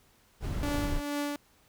brown noise, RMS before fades -32 dBFS, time 0.4-1.02 s, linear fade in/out 50 ms
sawtooth tone with tremolo, 289.6 Hz, D4, 24 cents flat, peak -25 dBFS, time 0.63-1.36 s, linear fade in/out 0 ms, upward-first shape triangle, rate 2.2 Hz, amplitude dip 60%
effects pink hiss -64 dBFS RMS until 1.68 s

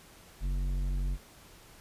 sine tone with tanh clipping, 46.25 Hz, F#1, in tune, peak -30 dBFS, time 0.4-1.18 s, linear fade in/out 50 ms, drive 11 dB, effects pink hiss -55 dBFS RMS until 1.8 s + resampled to 32000 Hz

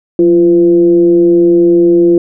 sine tone with frequency modulation, 343.7 Hz, F4, 28 cents flat, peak -4 dBFS, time 0.19-2.18 s, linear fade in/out 2 ms, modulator 164 Hz, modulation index 0.41, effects none

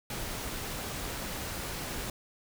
pink noise, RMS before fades -37 dBFS, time 0.1-2.1 s, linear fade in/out 2 ms, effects none

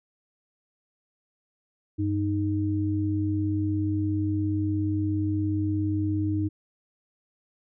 sine tone pair together, 97.52 / 309.6 Hz, G2 / D#4, -8 / -9 cents, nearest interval octave + minor sixth, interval 1999 cents, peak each -26 dBFS, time 1.98-6.49 s, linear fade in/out 20 ms, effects none

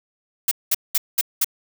blue noise bursts, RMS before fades -18 dBFS, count 5, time 0.48-1.445 s, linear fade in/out 5 ms, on 33 ms, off 200 ms, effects none

